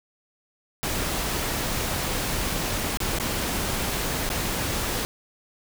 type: noise with dropouts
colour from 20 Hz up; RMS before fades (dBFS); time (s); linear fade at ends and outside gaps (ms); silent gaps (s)
pink; -27; 0.83-5.05; 0; 2.972-3.003 / 3.186-3.199 / 4.291-4.301
effects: none